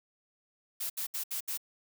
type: noise bursts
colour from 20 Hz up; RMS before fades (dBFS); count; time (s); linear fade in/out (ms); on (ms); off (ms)
blue; -35; 5; 0.8-1.576; 10; 100; 69
effects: none